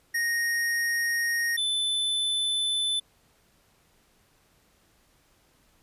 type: tone pair in turn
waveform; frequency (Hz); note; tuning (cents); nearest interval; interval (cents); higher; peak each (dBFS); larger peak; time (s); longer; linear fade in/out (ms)
square; 1864.7 / 3514; A#6 / A7; 0 / -3; major seventh; 1097; second; -25; neither; 0.14-1.57 / 1.57-3; neither; 10
effects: pink hiss -64 dBFS RMS until 5.82 s + resampled to 32000 Hz